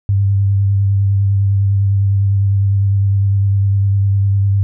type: tone with vibrato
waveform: sine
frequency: 99 Hz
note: G2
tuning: 18 cents sharp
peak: -10 dBFS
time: 0.09-4.63 s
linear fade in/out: 0 ms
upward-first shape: sine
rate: 9.9 Hz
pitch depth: 21 cents each way
effects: none